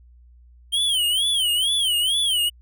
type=tone with vibrato; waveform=square; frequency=3136 Hz; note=G7; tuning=in tune; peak=-19 dBFS; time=0.72-2.5 s; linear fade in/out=20 ms; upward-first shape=sine; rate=2.2 Hz; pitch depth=170 cents each way; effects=added 60 Hz sine -47 dBFS peak until 2.61 s